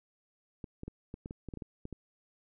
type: clicks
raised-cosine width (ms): 3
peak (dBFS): -28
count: 12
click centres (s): 0.642 / 0.834 / 0.88 / 1.141 / 1.259 / 1.309 / 1.487 / 1.538 / 1.573 / 1.622 / 1.854 / 1.927
effects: none